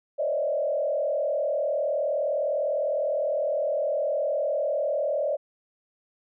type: tone with frequency modulation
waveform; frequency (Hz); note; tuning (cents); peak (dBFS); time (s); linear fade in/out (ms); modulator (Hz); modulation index
sine; 591; D5; +11; -23; 0.18-5.37; 20; 39.7; 1.4
effects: none